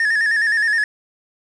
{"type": "tone with vibrato", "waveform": "triangle", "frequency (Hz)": 1760, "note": "A6", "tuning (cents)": 0, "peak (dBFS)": -13, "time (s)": [0, 0.84], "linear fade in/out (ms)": 2, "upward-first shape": "square", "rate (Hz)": 9.6, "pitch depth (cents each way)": 62, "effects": ["resampled to 22050 Hz", "7-bit"]}